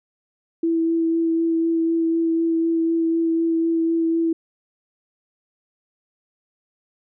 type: tone with vibrato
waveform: sine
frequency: 329.6 Hz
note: E4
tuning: in tune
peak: -17 dBFS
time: 0.63-4.33 s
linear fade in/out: 5 ms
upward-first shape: sine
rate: 4 Hz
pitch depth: 12 cents each way
effects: none